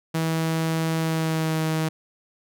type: tone with pitch glide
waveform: sawtooth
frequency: 161.9 to 158.75 Hz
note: E3 to D#3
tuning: -31 to +35 cents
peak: -18 dBFS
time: 0.14-1.89 s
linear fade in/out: 10 ms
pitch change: -34 cents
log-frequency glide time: 0.98-1.59 s
effects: none